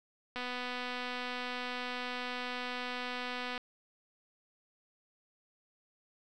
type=click train; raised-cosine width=0.3 ms; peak=-23 dBFS; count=799; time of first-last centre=0.36-3.578 s; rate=248 Hz; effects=none